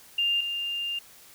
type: tone pair in turn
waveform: sine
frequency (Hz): 2800 / 2800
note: F7 / F7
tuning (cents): +4 / +4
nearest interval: unison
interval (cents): 0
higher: neither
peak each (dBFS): -22 / -28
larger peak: first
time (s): 0.18-0.41 / 0.41-0.99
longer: second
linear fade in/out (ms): 5
effects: white hiss -52 dBFS RMS until 1.34 s